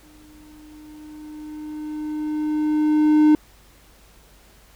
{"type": "tone with exponential growth", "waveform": "triangle", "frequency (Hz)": 304.3, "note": "D#4", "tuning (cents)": -38, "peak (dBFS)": -8, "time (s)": [0.03, 3.35], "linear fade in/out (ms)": 2, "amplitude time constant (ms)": 720, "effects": ["added 50 Hz sine -53 dBFS peak until 4.75 s", "pink hiss -53 dBFS RMS until 4.75 s"]}